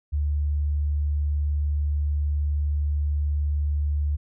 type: tone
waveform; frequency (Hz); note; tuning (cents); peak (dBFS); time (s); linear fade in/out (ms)
sine; 73.42; D2; 0; -21; 0.12-4.17; 20
effects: none